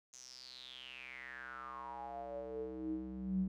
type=tone with band-pass filter sweep; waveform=square; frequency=63.7 Hz; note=C2; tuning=46 cents flat; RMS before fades=-44 dBFS; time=0.13-3.48 s; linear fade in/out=5 ms; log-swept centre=6500 to 170 Hz; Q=8.8; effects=none